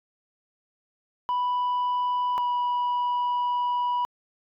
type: tone pair in turn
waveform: sine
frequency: 987.8 / 978.1 Hz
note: B5 / B5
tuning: 0 / -17 cents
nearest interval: unison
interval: 17 cents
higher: first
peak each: -20 dBFS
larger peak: neither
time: 1.29-2.38 / 2.38-4.05 s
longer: second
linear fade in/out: 0 ms
effects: tanh soft clip ceiling -22 dBFS